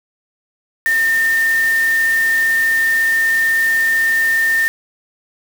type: tone in noise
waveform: sine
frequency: 1812 Hz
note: A#6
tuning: 50 cents flat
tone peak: -12 dBFS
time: 0.86-4.68 s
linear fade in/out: 0 ms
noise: white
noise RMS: -29 dBFS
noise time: 0.86-4.68 s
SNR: +14 dB
effects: none